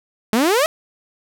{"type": "exponential sweep", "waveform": "sawtooth", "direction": "up", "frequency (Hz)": [207.7, 659.3], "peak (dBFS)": -10, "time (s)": [0.33, 0.66], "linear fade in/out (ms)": 0, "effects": []}